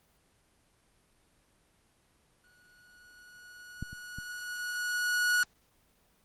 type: tone with exponential growth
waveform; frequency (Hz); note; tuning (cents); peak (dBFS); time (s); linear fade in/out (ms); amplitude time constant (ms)
45% pulse; 1461; F#6; -22; -23; 2.44-5.43; 1; 650
type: clicks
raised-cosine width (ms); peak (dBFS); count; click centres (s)
5; -23 / -33 / -30; 3; 3.826 / 3.93 / 4.186
effects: pink hiss -68 dBFS RMS until 6.24 s + Opus 24 kbps